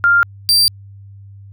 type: tone pair in turn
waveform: sine / 40% pulse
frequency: 1397 / 4699 Hz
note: F6 / D8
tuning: 0 / 0 cents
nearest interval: octave + major sixth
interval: 2100 cents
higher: second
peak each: -8 dBFS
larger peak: neither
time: 0.04-0.23 / 0.49-0.68 s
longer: neither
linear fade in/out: 0 ms
effects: added 99 Hz sine -35 dBFS peak until 1.52 s